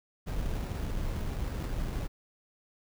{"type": "noise with sample-and-hold", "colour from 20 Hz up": "brown", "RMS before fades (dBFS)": -33, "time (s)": [0.26, 2.08], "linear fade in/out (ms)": 20, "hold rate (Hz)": 3150, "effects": []}